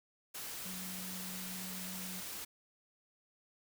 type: tone in noise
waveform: sine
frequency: 185 Hz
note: F#3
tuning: in tune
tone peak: -46 dBFS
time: 0.65-2.21 s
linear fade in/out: 10 ms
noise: white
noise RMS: -44 dBFS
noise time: 0.34-2.45 s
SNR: -5 dB
effects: none